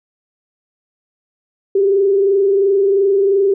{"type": "tone with frequency modulation", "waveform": "sine", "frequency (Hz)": 394.4, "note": "G4", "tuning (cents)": 11, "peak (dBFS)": -10, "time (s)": [1.75, 3.54], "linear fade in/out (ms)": 5, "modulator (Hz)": 22.9, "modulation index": 0.55, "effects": []}